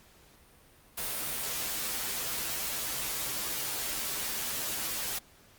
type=noise with comb filter; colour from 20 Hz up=white; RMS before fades=-34 dBFS; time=0.97-5.19 s; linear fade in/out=10 ms; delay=11 ms; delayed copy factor=-0.85; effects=pink hiss -59 dBFS RMS until 5.58 s + Opus 48 kbps